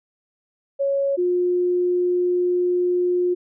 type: tone pair in turn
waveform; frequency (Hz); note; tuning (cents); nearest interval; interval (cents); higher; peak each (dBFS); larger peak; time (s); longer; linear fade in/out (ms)
sine; 554.4 / 357.1; C#5 / F4; 0 / +39; minor sixth; 761; first; -18 / -17; second; 0.79-1.17 / 1.17-3.35; second; 20
effects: none